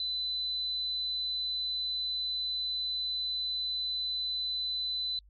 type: tone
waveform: sine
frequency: 4010 Hz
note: B7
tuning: 26 cents sharp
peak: -30 dBFS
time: 0-5.19 s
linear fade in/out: 2 ms
effects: added 50 Hz sine -55 dBFS peak until 5.29 s + MP3 32 kbps